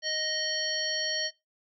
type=harmonic tone with a mistuned harmonic; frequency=622.3 Hz; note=D#5; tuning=in tune; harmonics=1 / 3 / 5 / 7 / 9; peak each=-37 / -35 / -36 / -32 / -36 dBFS; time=0.02-1.31 s; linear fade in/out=50 ms; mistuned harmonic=7; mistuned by=+25 cents; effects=noise-tail reverb RT60 0.2 s tail -18 dB re dry